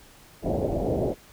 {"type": "low-pass noise", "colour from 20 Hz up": "white", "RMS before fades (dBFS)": -26, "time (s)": [0.42, 1.15], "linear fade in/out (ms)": 50, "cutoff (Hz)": 680, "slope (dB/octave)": 48, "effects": ["pink hiss -52 dBFS RMS until 1.32 s"]}